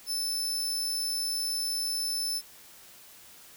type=tone; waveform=sawtooth; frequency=5274 Hz; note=E8; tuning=in tune; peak=-26 dBFS; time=0.06-2.42 s; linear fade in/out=50 ms; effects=white hiss -52 dBFS RMS until 3.56 s